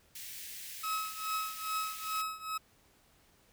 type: high-pass noise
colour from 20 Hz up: white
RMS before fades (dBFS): -45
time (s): 0.15-2.22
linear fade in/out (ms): 5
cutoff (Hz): 1700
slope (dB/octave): 48
type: tone with tremolo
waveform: 40% pulse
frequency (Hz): 1283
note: E6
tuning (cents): -47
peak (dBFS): -30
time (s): 0.83-2.58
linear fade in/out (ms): 10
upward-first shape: triangle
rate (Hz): 2.4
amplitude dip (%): 90
effects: pink hiss -66 dBFS RMS until 3.52 s